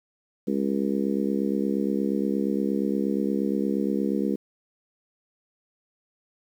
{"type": "harmonic tone", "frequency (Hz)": 68.5, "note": "C#2", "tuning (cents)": -20, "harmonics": [3, 4, 5, 6, 7], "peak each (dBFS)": [-26, -28, -30, -32, -33], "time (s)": [0.47, 4.36], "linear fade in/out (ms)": 10, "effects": ["9-bit"]}